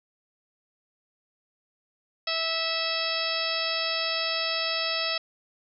harmonic tone, 654 Hz, E5, 14 cents flat, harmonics 1 / 2 / 3 / 4 / 5 / 6 / 7 / 8, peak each -34 / -35 / -36 / -33 / -35 / -33 / -35 / -32 dBFS, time 2.27-5.18 s, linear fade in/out 5 ms, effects none

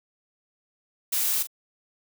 blue noise with echo, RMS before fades -25 dBFS, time 1.12-1.43 s, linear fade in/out 10 ms, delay 42 ms, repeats 1, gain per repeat -12 dB, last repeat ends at 1.472 s, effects none

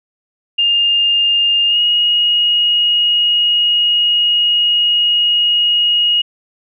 sine tone with pitch glide, 2814 to 2880 Hz, F7 to F#7, +12 to -47 cents, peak -10 dBFS, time 0.58-6.22 s, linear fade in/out 10 ms, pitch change +41 cents, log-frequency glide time 1.67-1.79 s, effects none

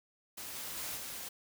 white noise with level steps, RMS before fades -44 / -42 / -40 / -43 dBFS, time 0.37-1.29 s, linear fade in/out 10 ms, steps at 0.54 / 0.76 / 0.96 s, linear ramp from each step 20 ms, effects none

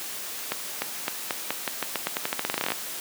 accelerating click train, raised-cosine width 0.3 ms, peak -9 dBFS, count 23, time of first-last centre 0.52-2.72 s, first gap 300 ms, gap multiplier 0.87, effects white hiss -35 dBFS RMS until 3 s + high-pass 200 Hz 12 dB/octave

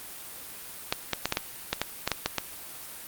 clicks, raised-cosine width 0.2 ms, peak -7 dBFS, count 11, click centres 0.925 / 1.133 / 1.256 / 1.324 / 1.371 / 1.73 / 1.816 / 2.076 / 2.117 / 2.26 / 2.383 s, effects white hiss -42 dBFS RMS until 3.07 s + Opus 32 kbps

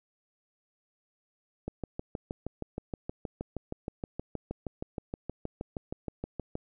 click train, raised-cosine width 2 ms, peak -21 dBFS, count 32, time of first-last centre 1.68-6.554 s, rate 6.36 Hz, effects none

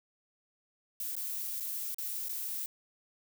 violet noise with dropouts, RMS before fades -37 dBFS, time 1-2.66 s, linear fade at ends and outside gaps 1 ms, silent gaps 1.154-1.165 / 1.6-1.606 / 1.945-1.984 / 2.285-2.293 s, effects none

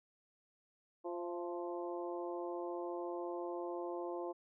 harmonic tone with a mistuned harmonic, 174.61 Hz, F3, in tune, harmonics 2 / 3 / 4 / 5 / 6, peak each -41 / -45 / -47 / -49 / -51 dBFS, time 1.04-4.33 s, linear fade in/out 20 ms, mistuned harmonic 4, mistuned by -35 cents, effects none

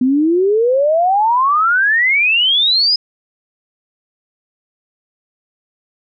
sine exponential sweep, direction up, 246.9 to 5100 Hz, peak -10 dBFS, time 0.01-2.96 s, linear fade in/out 5 ms, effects none

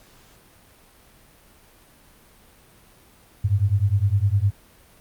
sine beating tone pair, 95.5 / 105.3 Hz, G2 / G#2, -45 / +24 cents, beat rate 9.8 Hz, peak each -20 dBFS, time 3.44-4.51 s, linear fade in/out 10 ms, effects pink hiss -53 dBFS RMS until 5 s + Opus 48 kbps

